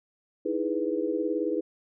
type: chord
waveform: sine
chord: E major seventh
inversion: third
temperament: equal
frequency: 311.1 / 329.6 / 415.3 / 493.9 Hz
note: D#4 / E4 / G#4 / B4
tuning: 0 / 0 / 0 / 0 cents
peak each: -31 dBFS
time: 0.45-1.61 s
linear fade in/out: 10 ms
effects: none